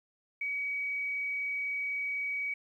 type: tone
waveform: sine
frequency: 2266 Hz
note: C#7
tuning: 37 cents sharp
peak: -31 dBFS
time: 0.41-2.54 s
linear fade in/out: 5 ms
effects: 11-bit